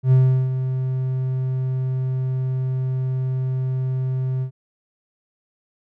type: tone with ADSR envelope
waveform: triangle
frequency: 129.9 Hz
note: C3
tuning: 12 cents flat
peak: -8 dBFS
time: 0.03-4.51 s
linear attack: 88 ms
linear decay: 370 ms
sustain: -10 dB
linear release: 89 ms
effects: none